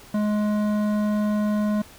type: tone with hard clipping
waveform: sine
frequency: 210 Hz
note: G#3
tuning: 19 cents sharp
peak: -22 dBFS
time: 0.14-1.82 s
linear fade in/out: 5 ms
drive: 12 dB
effects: pink hiss -47 dBFS RMS until 1.98 s